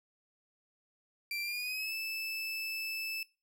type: tone with pitch glide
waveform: 30% pulse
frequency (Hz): 2356 to 2629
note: D7 to E7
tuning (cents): +5 to -5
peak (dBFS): -32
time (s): 1.31-3.23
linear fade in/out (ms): 2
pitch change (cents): +190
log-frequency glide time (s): 1.42-1.93
effects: noise-tail reverb RT60 0.3 s tail -22 dB re dry